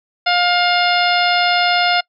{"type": "harmonic tone with a mistuned harmonic", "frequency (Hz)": 708, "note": "F5", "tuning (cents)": 23, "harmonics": [1, 2, 3, 4, 5, 6, 7], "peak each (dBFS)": [-16, -19, -21, -22, -23, -24, -24], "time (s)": [0.26, 2.01], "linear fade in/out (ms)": 10, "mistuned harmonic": 7, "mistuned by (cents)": 44, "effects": ["noise-tail reverb RT60 0.1 s tail -26 dB re dry"]}